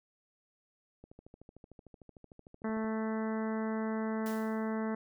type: click train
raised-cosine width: 2 ms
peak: -38 dBFS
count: 25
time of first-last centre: 1.04-2.845 s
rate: 13.3 Hz
type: harmonic tone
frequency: 220 Hz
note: A3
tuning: in tune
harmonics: 1 / 2 / 3 / 4 / 5 / 6 / 7 / 8 / 9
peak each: -33 / -39 / -43 / -45 / -47 / -49 / -50 / -51 / -52 dBFS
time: 2.64-4.95 s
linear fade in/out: 5 ms
type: noise with exponential decay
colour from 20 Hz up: white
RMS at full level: -46 dBFS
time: 4.26-4.77 s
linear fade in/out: 1 ms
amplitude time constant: 110 ms
effects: none